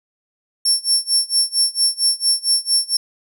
30% pulse tone with tremolo, 5440 Hz, F8, 46 cents flat, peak -8 dBFS, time 0.65-2.97 s, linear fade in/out 5 ms, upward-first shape sine, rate 4.4 Hz, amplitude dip 95%, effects none

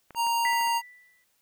clicks, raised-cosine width 0.5 ms, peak -30 dBFS, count 7, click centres 0.107 / 0.148 / 0.268 / 0.455 / 0.532 / 0.611 / 0.673 s
square tone, 932.3 Hz, A#5, in tune, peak -24 dBFS, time 0.15-0.82 s, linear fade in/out 50 ms
sine tone with exponential decay, 1975.5 Hz, B6, in tune, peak -25 dBFS, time 0.45-1.24 s, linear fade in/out 1 ms, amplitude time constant 170 ms
effects white hiss -70 dBFS RMS until 1.41 s

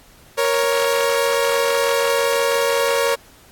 sawtooth tone pair together, 468.4 / 554.4 Hz, A#4 / C#5, +8 / 0 cents, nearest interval minor third, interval 292 cents, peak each -15 dBFS, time 0.37-3.16 s, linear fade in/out 20 ms, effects pink hiss -49 dBFS RMS until 3.51 s + AAC 64 kbps

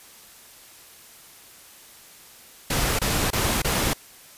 pink noise bursts, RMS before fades -23 dBFS, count 4, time 2.7-3.935 s, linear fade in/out 5 ms, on 290 ms, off 25 ms, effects white hiss -48 dBFS RMS until 4.37 s + resampled to 32000 Hz

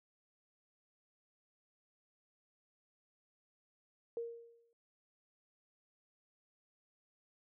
sine tone with exponential decay, 466.2 Hz, A#4, in tune, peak -35 dBFS, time 4.17-4.73 s, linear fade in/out 1 ms, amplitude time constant 120 ms, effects none

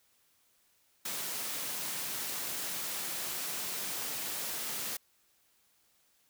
white high-pass noise, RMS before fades -37 dBFS, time 1.05-4.97 s, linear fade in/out 5 ms, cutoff 120 Hz, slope 24 dB/octave, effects white hiss -70 dBFS RMS until 6.29 s

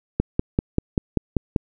click train, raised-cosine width 3 ms, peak -5 dBFS, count 8, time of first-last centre 0.2-1.562 s, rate 5.14 Hz, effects none

